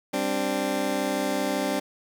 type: chord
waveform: 20% pulse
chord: G suspended fourth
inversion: none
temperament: just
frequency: 196 / 261.3 / 294 Hz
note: G3 / C4 / D4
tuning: 0 / -2 / +2 cents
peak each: -26 / -24 / -24 dBFS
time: 0.13-1.8 s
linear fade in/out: 10 ms
effects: 8-bit